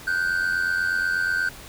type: tone pair together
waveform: triangle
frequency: 1459 / 1547.3 Hz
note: F#6 / G6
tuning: -25 / -23 cents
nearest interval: minor second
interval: 102 cents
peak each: -24 / -21 dBFS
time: 0.07-1.49 s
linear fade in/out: 5 ms
effects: pink hiss -42 dBFS RMS until 1.68 s